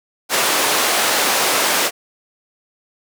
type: band-pass noise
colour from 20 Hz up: pink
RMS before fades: -17 dBFS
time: 0.29-1.91 s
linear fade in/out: 50 ms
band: 500 to 15000 Hz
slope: 12 dB/octave
effects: none